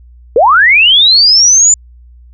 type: linear sweep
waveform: sine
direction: up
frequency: 417.9 to 7140 Hz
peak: -3 dBFS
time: 0.36-1.74 s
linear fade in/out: 2 ms
effects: added 60 Hz sine -35 dBFS peak until 2.33 s